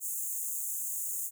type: high-pass noise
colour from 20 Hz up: pink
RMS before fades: -35 dBFS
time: 0-1.31 s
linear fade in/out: 50 ms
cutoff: 6600 Hz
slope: 96 dB/octave
effects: none